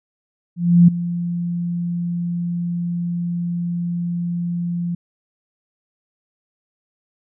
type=tone with ADSR envelope; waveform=sine; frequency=173.1 Hz; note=F3; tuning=15 cents flat; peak=-5 dBFS; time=0.56-4.95 s; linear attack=320 ms; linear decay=7 ms; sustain=-15 dB; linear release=5 ms; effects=none